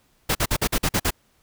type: noise bursts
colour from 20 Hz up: pink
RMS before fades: -21 dBFS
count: 8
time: 0.29-1.107 s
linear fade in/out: 10 ms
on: 61 ms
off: 47 ms
effects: pink hiss -63 dBFS RMS until 1.42 s